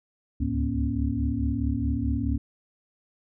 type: tone cluster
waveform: sine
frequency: 69.8 / 74.5 / 108.3 / 239 / 275.9 Hz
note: C#2 / D2 / A2 / A#3 / C#4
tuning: +13 / +25 / -27 / +43 / -8 cents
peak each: -30 dBFS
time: 0.4-2.38 s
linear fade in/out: 10 ms
effects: none